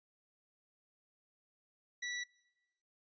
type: tone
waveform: sawtooth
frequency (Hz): 1954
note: B6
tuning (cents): -19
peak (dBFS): -34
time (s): 2.02-2.24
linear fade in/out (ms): 10
effects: noise-tail reverb RT60 1.0 s tail -23 dB re dry + resampled to 16000 Hz